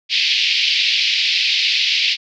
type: band-pass noise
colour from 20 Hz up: pink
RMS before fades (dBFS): -17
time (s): 0.09-2.17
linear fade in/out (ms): 50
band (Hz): 2300 to 4900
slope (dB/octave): 48
effects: none